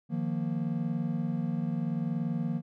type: chord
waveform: triangle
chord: Eb suspended second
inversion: none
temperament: equal with one note detuned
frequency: 155.56 / 176.24 / 233.1 Hz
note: Eb3 / F3 / Bb3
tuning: 0 / +16 / 0 cents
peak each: -31 dBFS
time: 0.09-2.62 s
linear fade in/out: 50 ms
effects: none